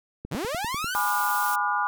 click train, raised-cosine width 3 ms, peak -22 dBFS, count 7, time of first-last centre 0.25-0.844 s, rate 10.1 Hz
sawtooth linear sweep, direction up, 110 to 1568 Hz, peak -24 dBFS, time 0.31-0.95 s, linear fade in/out 10 ms
blue noise, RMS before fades -33 dBFS, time 0.94-1.56 s, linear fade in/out 10 ms
sine chord, G# diminished seventh, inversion none, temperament just, 830.6 / 996.7 / 1196.1 / 1435.3 Hz, G#5 / B5 / D6 / F6, 0 / +16 / +31 / +47 cents, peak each -28 dBFS, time 0.95-1.87 s, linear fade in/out 0 ms
effects none

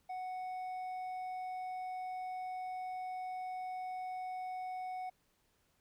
triangle tone with hard clipping, 740 Hz, F#5, in tune, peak -40 dBFS, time 0.09-5.1 s, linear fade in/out 10 ms, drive 7 dB, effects pink hiss -75 dBFS RMS until 5.8 s

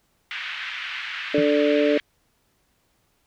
pink band-pass noise, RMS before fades -32 dBFS, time 0.31-2 s, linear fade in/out 0 ms, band 1600 to 3100 Hz, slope 24 dB/octave
harmonic tone, 146.83 Hz, D3, in tune, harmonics 2 / 3 / 4, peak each -21 / -21 / -21 dBFS, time 1.34-1.98 s, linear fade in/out 5 ms
sine tone with exponential decay, 164.81 Hz, E3, in tune, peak -22 dBFS, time 1.38-1.47 s, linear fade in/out 2 ms, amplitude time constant 18 ms
effects pink hiss -67 dBFS RMS until 3.26 s

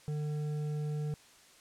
sine tone with hard clipping, 150 Hz, D3, 37 cents sharp, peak -34 dBFS, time 0.08-1.14 s, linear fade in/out 0 ms, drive 7 dB, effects white hiss -59 dBFS RMS until 1.6 s + low-pass 9000 Hz 12 dB/octave

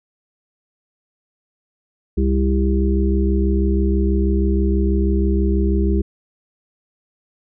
harmonic tone, 66.2 Hz, C2, 21 cents sharp, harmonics 1 / 3 / 5 / 6, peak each -16 / -21 / -23 / -24 dBFS, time 2.17-6.02 s, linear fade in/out 10 ms, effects none

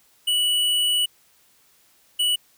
square tone pair in turn, 2948 / 2948 Hz, F#7 / F#7, -7 / -7 cents, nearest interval unison, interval 0 cents, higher neither, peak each -19 dBFS, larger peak neither, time 0.27-1.06 / 2.19-2.36 s, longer first, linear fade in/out 10 ms, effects white hiss -59 dBFS RMS until 2.57 s

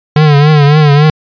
square tone with vibrato, 148.4 Hz, D3, 18 cents sharp, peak -4 dBFS, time 0.16-1.1 s, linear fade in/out 2 ms, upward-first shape triangle, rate 3.6 Hz, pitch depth 92 cents each way, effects resampled to 11025 Hz

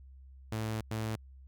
sawtooth tone bursts at uneven times, 110 Hz, A2, in tune, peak -29 dBFS, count 2, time 0.52-0.81 / 0.91-1.16 s, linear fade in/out 5 ms, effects added 66 Hz sine -50 dBFS peak until 1.47 s

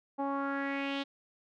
sawtooth tone with low-pass filter sweep, 277.2 Hz, C#4, in tune, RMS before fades -34 dBFS, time 0.18-1.04 s, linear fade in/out 20 ms, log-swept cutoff 850 to 3600 Hz, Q 3.7, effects none

